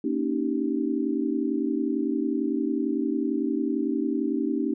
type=chord; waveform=sine; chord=Eb dominant seventh; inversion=second; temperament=just; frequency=233.3 / 280 / 311.1 / 388.9 Hz; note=Bb3 / Db4 / Eb4 / G4; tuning=+2 / +18 / 0 / -14 cents; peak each=-30 / -27 / -28 / -32 dBFS; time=0.04-4.74 s; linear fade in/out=5 ms; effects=none